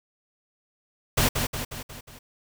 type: noise with echo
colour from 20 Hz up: pink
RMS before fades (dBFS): -21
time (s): 1.17-1.29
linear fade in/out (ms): 10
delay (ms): 180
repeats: 5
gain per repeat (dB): -5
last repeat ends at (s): 2.19
effects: none